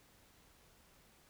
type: silence
effects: pink hiss -66 dBFS RMS until 1.29 s